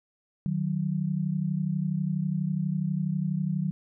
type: tone pair together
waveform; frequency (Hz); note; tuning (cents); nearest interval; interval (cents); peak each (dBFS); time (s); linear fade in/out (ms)
sine; 153.9 / 186.09; D#3 / F#3; -19 / +10; minor third; 329; -28; 0.46-3.71; 0
effects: none